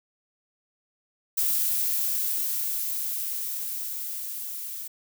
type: noise with level ramp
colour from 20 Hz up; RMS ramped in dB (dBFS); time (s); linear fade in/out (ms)
violet; -24 to -36; 1.37-4.88; 10
effects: none